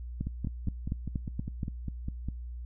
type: two click trains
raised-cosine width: 5 ms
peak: -22 / -19 dBFS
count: 11 / 7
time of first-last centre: 0.27-2.286 / 0.21-1.632 s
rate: 4.96 / 4.22 Hz
effects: noise-tail reverb RT60 0.3 s tail -26 dB re dry + added 60 Hz sine -37 dBFS peak until 2.65 s